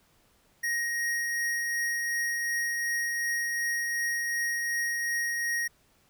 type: tone with tremolo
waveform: square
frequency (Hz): 1877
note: A#6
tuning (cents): +11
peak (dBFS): -27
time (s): 0.63-5.68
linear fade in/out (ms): 10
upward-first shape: triangle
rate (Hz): 2.7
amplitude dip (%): 25
effects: pink hiss -65 dBFS RMS until 6.09 s